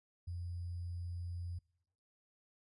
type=tone with sample-and-hold; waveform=sine; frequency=87.31 Hz; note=F2; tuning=in tune; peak=-39 dBFS; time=0.27-1.59 s; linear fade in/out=10 ms; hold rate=4900 Hz; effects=noise-tail reverb RT60 0.9 s tail -26 dB re dry + resampled to 24000 Hz